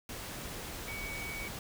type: tone in noise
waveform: sine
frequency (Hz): 2254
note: C#7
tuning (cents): +28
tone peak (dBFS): -40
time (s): 0.88-1.48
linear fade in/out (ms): 2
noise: pink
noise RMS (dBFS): -42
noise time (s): 0.09-1.59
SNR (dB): -1
effects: none